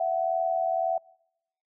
sine tone pair together, 667 / 748.7 Hz, E5 / F#5, +20 / +20 cents, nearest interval major second, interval 200 cents, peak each -26 / -27 dBFS, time 0-0.98 s, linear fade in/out 5 ms, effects noise-tail reverb RT60 0.8 s tail -25 dB re dry

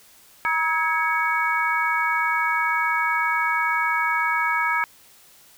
sine tone cluster, 951 / 1283 / 1654 / 2231 Hz, A#5 / E6 / G#6 / C#7, +34 / -47 / -8 / +11 cents, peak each -25 dBFS, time 0.45-4.84 s, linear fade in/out 0 ms, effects white hiss -52 dBFS RMS until 5.57 s

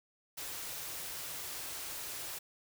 white band-stop noise, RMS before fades -42 dBFS, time 0.37-2.39 s, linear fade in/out 10 ms, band 180 to 260 Hz, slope 96 dB/octave, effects none

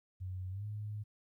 sine tone with pitch glide, 92.7 to 105.26 Hz, F#2 to G#2, +4 to +24 cents, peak -38 dBFS, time 0.2-1.04 s, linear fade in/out 20 ms, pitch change +220 cents, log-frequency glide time 0.5-0.65 s, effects 13-bit

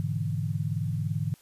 sine chord, E dominant seventh, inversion first, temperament equal, 103.83 / 123.47 / 146.83 / 164.81 Hz, G#2 / B2 / D3 / E3, 0 / 0 / 0 / 0 cents, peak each -31 / -35 / -31 / -33 dBFS, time 0-1.34 s, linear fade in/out 0 ms, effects white hiss -59 dBFS RMS until 1.41 s + resampled to 32000 Hz

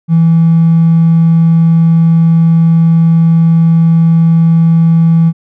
triangle tone with hard clipping, 164.81 Hz, E3, in tune, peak -4 dBFS, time 0.08-5.33 s, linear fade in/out 50 ms, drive 3 dB, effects none

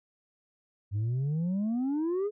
sine exponential sweep, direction up, 98 to 429.1 Hz, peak -24 dBFS, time 0.91-2.31 s, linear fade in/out 50 ms, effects tanh soft clip ceiling -26 dBFS

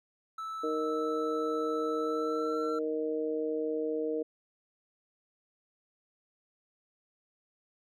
triangle tone with pitch glide, 1313 to 1348.4 Hz, E6 to E6, -7 to +39 cents, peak -34 dBFS, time 0.38-2.79 s, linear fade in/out 5 ms, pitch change +46 cents, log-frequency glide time 1.99-2.63 s
harmonic tone, 155.4 Hz, D#3, 2 cents flat, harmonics 2 / 3 / 4, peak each -35 / -31 / -40 dBFS, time 0.63-4.23 s, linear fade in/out 10 ms
effects none

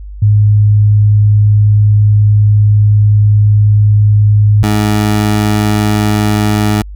sine / 20% pulse tone pair in turn, 104.5 / 105.17 Hz, G#2 / G#2, +11 / +22 cents, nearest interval unison, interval 11 cents, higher second, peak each -4 dBFS, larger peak neither, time 0.22-4.63 / 4.63-6.82 s, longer first, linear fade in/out 5 ms, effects added 50 Hz sine -24 dBFS peak until 6.95 s

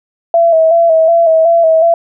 sine tone with vibrato, 659.3 Hz, E5, in tune, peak -5 dBFS, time 0.34-1.94 s, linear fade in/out 2 ms, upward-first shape square, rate 2.7 Hz, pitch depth 39 cents each way, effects none

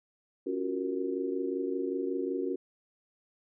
sine chord, Gb major seventh, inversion second, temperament equal with one note detuned, 277.2 / 349.2 / 374.5 / 466.2 Hz, Db4 / F4 / Gb4 / Bb4, 0 / 0 / +21 / 0 cents, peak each -35 / -37 / -33 / -37 dBFS, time 0.46-2.56 s, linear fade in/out 10 ms, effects none

